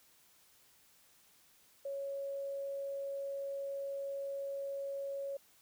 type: tone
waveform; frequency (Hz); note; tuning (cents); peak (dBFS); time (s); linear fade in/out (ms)
sine; 554.4; C#5; 0; -37; 1.85-5.37; 5
effects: white hiss -66 dBFS RMS until 5.61 s